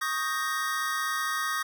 square chord, Eb dominant seventh, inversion third, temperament equal, 1108.7 / 1244.5 / 1568 / 1864.7 Hz, Db6 / Eb6 / G6 / Bb6, 0 / 0 / 0 / 0 cents, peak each -36 / -32 / -36 / -33 dBFS, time 0.01-1.63 s, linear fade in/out 10 ms, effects none

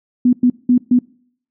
sine tone bursts at uneven times, 247.1 Hz, B3, 1 cent sharp, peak -8 dBFS, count 4, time 0.25-0.33 / 0.43-0.5 / 0.69-0.78 / 0.91-0.99 s, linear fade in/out 5 ms, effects noise-tail reverb RT60 0.6 s tail -24 dB re dry

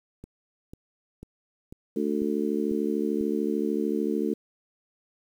click train, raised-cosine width 3 ms, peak -28 dBFS, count 7, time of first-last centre 0.24-3.21 s, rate 2.02 Hz
harmonic tone, 73.42 Hz, D2, in tune, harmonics 3 / 4 / 5 / 6, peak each -29 / -29 / -30 / -31 dBFS, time 1.96-4.34 s, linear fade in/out 5 ms
effects 9-bit

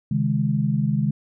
sine chord, C# suspended second, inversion none, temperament equal with one note detuned, 135.11 / 155.56 / 207.7 Hz, C#3 / D#3 / G#3, -44 / 0 / 0 cents, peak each -23 dBFS, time 0.11-1.11 s, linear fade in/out 5 ms, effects none

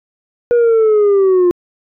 sine linear sweep, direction down, 483.7 to 349.2 Hz, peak -5 dBFS, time 0.51-1.51 s, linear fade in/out 0 ms, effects tanh soft clip ceiling -7 dBFS

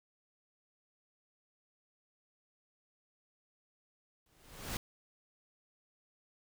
pink noise with exponential growth, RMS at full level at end -35 dBFS, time 4.26-4.77 s, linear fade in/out 2 ms, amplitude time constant 110 ms, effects none

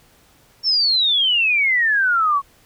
sine exponential sweep, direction down, 5480 to 1092 Hz, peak -14 dBFS, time 0.63-2.42 s, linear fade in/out 50 ms, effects pink hiss -54 dBFS RMS until 2.65 s

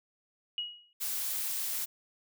sine tone with exponential decay, 2900 Hz, F#7, 35 cents flat, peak -29 dBFS, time 0.58-0.93 s, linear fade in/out 1 ms, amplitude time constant 76 ms
blue noise, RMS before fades -34 dBFS, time 1-1.86 s, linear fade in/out 20 ms
effects none

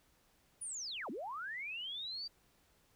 sine linear two-way sweep, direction down then up, 9956 to 198.5 to 4717 Hz, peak -40 dBFS, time 0.61-2.28 s, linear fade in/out 10 ms, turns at 1.1 s, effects pink hiss -71 dBFS RMS until 2.95 s

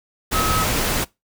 sine tone in noise, 1283 Hz, E6, 47 cents flat, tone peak -21 dBFS, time 0.33-0.65 s, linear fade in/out 20 ms, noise pink, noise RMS -21 dBFS, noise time 0.31-1.05 s, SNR -3 dB, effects noise-tail reverb RT60 0.2 s tail -22 dB re dry

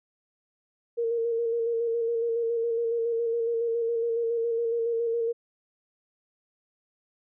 sine tone with vibrato, 463.1 Hz, A#4, 11 cents flat, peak -24 dBFS, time 0.97-5.33 s, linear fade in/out 20 ms, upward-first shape square, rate 7.2 Hz, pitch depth 24 cents each way, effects none

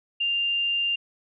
sine tone, 2794 Hz, F7, in tune, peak -22 dBFS, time 0.2-0.96 s, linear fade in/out 10 ms, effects none

